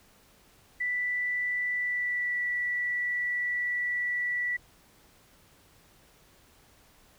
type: tone with pitch glide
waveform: sine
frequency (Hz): 1975.5 to 1956.2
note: B6 to B6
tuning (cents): 0 to -17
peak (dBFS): -27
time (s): 0.8-4.57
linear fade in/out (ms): 10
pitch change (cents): -17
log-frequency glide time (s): 1.74-2.39
effects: pink hiss -60 dBFS RMS until 7.18 s